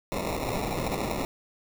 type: noise with sample-and-hold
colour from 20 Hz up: white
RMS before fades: -30 dBFS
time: 0.12-1.25 s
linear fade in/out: 0 ms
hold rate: 1575 Hz
effects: none